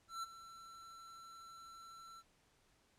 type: tone with ADSR envelope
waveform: square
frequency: 1344 Hz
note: E6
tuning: 33 cents sharp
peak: -40 dBFS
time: 0.08-2.23 s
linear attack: 150 ms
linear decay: 21 ms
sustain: -14 dB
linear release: 42 ms
effects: pink hiss -73 dBFS RMS until 2.98 s + low-pass 10000 Hz 12 dB/octave